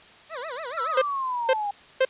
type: tone with vibrato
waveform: 20% pulse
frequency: 562 Hz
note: C#5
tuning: 24 cents sharp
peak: -27 dBFS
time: 0.29-1.03 s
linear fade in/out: 50 ms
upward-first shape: sine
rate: 7 Hz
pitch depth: 280 cents each way
type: exponential sweep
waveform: sine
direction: down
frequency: 1373 to 800 Hz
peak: -25 dBFS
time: 0.77-1.71 s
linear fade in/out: 5 ms
type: tone bursts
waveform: 45% pulse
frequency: 523.3 Hz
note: C5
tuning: in tune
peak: -17 dBFS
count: 3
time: 0.97-2.051 s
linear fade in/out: 5 ms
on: 47 ms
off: 470 ms
effects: white hiss -50 dBFS RMS until 2.09 s + resampled to 8000 Hz